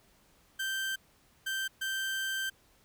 30% pulse tone bursts at uneven times, 1562 Hz, G6, 7 cents flat, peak -29 dBFS, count 3, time 0.59-0.96 / 1.46-1.68 / 1.81-2.5 s, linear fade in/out 10 ms, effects pink hiss -65 dBFS RMS until 2.84 s

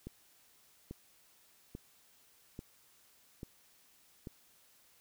click train, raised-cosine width 3 ms, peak -30 dBFS, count 6, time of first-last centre 0.07-4.272 s, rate 1.19 Hz, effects white hiss -66 dBFS RMS until 5 s

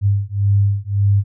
sine beating tone pair, 99.6 / 101.4 Hz, G2 / G#2, +28 / -41 cents, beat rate 1.8 Hz, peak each -16 dBFS, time 0.01-1.24 s, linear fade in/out 50 ms, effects none

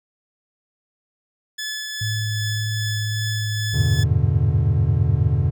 15% pulse tone with tremolo, 1722 Hz, A6, 38 cents flat, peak -19 dBFS, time 1.58-4.04 s, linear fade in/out 10 ms, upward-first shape triangle, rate 2.5 Hz, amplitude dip 30%
sine tone with vibrato, 107.1 Hz, A2, 46 cents flat, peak -22 dBFS, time 2.01-5.34 s, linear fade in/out 5 ms, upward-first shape triangle, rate 1.8 Hz, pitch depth 16 cents each way
triangle chord, E minor seventh, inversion none, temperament equal, 82.41 / 98 / 123.47 / 146.83 Hz, E2 / G2 / B2 / D3, 0 / 0 / 0 / 0 cents, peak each -20 dBFS, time 3.73-5.51 s, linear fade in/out 20 ms
effects none

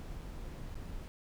brown noise with dropouts, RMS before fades -43 dBFS, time 0-1.08 s, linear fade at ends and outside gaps 0 ms, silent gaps 0.212-0.217 / 0.744-0.754 s, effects none

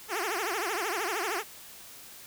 10% pulse tone with vibrato, 392.3 Hz, G4, 1 cent sharp, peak -21 dBFS, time 0.08-1.44 s, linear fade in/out 50 ms, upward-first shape triangle, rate 13 Hz, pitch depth 300 cents each way, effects white hiss -48 dBFS RMS until 2.26 s

